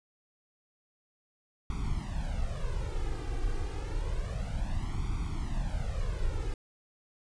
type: noise with flanger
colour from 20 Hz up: brown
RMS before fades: -32 dBFS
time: 1.7-6.54 s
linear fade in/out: 2 ms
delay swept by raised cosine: 0.86 to 2.56 ms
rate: 0.29 Hz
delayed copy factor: +1
effects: resampled to 22050 Hz